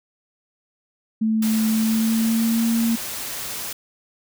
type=tone with pitch glide; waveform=sine; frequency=220 to 229.3 Hz; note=A3 to A#3; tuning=0 to -28 cents; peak=-17 dBFS; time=1.21-2.96 s; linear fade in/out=10 ms; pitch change=+72 cents; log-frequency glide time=1.68-2.66 s
type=noise; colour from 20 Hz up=white; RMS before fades=-30 dBFS; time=1.42-3.73 s; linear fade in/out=5 ms
effects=none